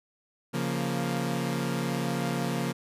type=chord; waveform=sawtooth; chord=Bb minor; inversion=first; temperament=equal; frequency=138.59 / 174.61 / 233.1 Hz; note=Db3 / F3 / Bb3; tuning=0 / 0 / 0 cents; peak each=-28 dBFS; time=0.53-2.73 s; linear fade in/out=20 ms; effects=resampled to 32000 Hz